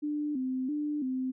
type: tone with vibrato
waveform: sine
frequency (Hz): 277.2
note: C#4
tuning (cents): 0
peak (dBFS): -29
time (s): 0.02-1.32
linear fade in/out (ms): 20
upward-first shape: square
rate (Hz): 1.5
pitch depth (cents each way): 120
effects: none